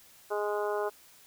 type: harmonic tone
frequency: 207.7 Hz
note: G#3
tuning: in tune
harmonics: 2 / 3 / 4 / 5 / 6 / 7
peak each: -31 / -35 / -37 / -39 / -41 / -42 dBFS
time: 0.3-0.9 s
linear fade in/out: 20 ms
effects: white hiss -57 dBFS RMS until 1.26 s